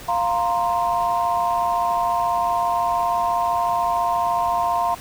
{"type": "chord", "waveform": "sine", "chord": "F suspended fourth", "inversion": "none", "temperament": "equal", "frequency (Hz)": [698.5, 932.3, 1046.5], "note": ["F5", "Bb5", "C6"], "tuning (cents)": [0, 0, 0], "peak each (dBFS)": [-21, -22, -23], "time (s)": [0.08, 4.95], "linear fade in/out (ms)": 10, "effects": ["tanh soft clip ceiling -9 dBFS", "pink hiss -39 dBFS RMS until 5 s"]}